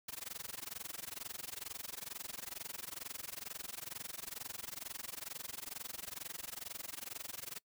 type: noise with amplitude modulation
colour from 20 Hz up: white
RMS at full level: -42 dBFS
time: 0.08-7.59 s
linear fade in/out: 5 ms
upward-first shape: sine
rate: 22.2 Hz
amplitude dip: 100%
effects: noise-tail reverb RT60 0.1 s tail -24 dB re dry